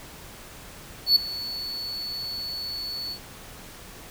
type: tone with ADSR envelope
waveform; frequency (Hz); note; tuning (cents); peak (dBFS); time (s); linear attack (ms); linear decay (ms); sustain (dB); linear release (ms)
triangle; 4435; C#8; 0; -11; 1.06-3.19; 99; 7; -18; 77
effects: pink hiss -44 dBFS RMS until 4.1 s